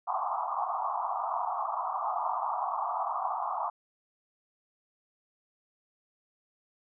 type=band-pass noise; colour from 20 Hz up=white; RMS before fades=-32 dBFS; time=0.07-3.7 s; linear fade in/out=10 ms; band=680 to 1200 Hz; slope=96 dB/octave; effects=none